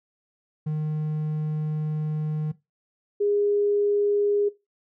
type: tone pair in turn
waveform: triangle / sine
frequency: 153.5 / 409.8 Hz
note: D#3 / G#4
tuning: -23 / -23 cents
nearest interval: octave + perfect fourth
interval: 1700 cents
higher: second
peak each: -22 / -20 dBFS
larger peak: second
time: 0.66-2.52 / 3.2-4.49 s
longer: first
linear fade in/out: 10 ms
effects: noise-tail reverb RT60 0.2 s tail -17 dB re dry